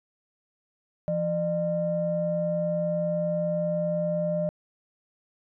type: tone pair together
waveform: sine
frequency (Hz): 169.77 / 605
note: F3 / D#5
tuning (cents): -49 / -49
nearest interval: octave + minor seventh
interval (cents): 2200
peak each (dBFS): -28 / -25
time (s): 1.08-4.49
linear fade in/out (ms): 0
effects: tanh soft clip ceiling -16 dBFS